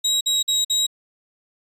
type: tone bursts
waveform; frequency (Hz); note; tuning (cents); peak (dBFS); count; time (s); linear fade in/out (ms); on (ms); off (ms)
30% pulse; 3826; A#7; +44; -15; 4; 0.04-0.867; 10; 170; 49
effects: resampled to 32000 Hz